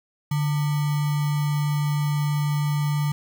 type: tone with sample-and-hold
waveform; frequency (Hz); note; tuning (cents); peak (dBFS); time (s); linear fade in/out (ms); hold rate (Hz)
sine; 146.9; D3; +1; -20; 0.31-3.12; 5; 1050
effects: none